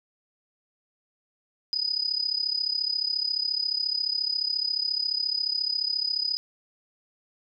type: tone with amplitude modulation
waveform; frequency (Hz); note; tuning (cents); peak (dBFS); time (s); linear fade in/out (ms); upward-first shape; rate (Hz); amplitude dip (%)
sine; 4978; D#8; 0; -21; 1.73-6.37; 0; sine; 34.3; 85
effects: none